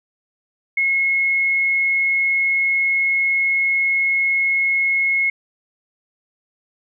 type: tone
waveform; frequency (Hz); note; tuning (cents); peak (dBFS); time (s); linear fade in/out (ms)
sine; 2171; C#7; -37; -15; 0.77-5.3; 5
effects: none